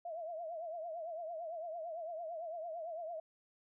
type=tone with vibrato; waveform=sine; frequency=662 Hz; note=E5; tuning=7 cents sharp; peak=-40 dBFS; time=0.05-3.2 s; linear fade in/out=5 ms; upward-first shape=triangle; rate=8.9 Hz; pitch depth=130 cents each way; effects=none